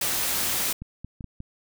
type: noise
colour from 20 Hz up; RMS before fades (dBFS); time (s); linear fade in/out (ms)
white; -26; 0.01-0.73; 5
type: clicks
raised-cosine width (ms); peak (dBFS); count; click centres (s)
5; -24; 5; 0.82 / 1.046 / 1.208 / 1.243 / 1.404
effects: none